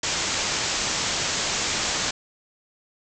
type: low-pass noise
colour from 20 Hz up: white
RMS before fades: -26 dBFS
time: 0.03-2.11 s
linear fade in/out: 5 ms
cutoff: 7600 Hz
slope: 96 dB/octave
effects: none